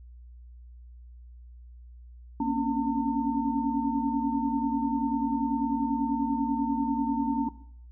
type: tone cluster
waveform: sine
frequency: 234.4 / 272.3 / 282.5 / 904 Hz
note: A#3 / C#4 / C#4 / A5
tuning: +10 / -31 / +33 / +47 cents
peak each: -30 dBFS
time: 2.4-7.49 s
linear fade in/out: 5 ms
effects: noise-tail reverb RT60 0.6 s tail -17 dB re dry + added 60 Hz sine -45 dBFS peak until 7.91 s